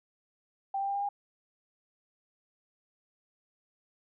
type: tone with pitch steps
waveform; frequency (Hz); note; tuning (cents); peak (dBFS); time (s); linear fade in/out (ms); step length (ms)
sine; 784 / 790.4 / 796.8 / 803.3 / 809.8; G5 / G5 / G5 / G5 / G#5; 0 / +14 / +28 / +42 / -44; -29; 0.74-1.09; 5; 70
effects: none